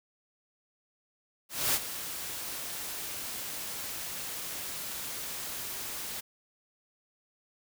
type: noise with ADSR envelope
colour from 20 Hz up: white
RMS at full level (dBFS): -26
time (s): 1.49-6.21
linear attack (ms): 250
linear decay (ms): 46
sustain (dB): -12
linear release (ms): 13
effects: none